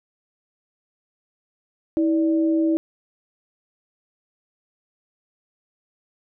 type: tone pair together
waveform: sine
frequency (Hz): 322.9 / 583.9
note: E4 / D5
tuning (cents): -36 / -10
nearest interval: minor seventh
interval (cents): 1026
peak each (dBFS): -17 / -28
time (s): 1.97-2.77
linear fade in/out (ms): 0
effects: none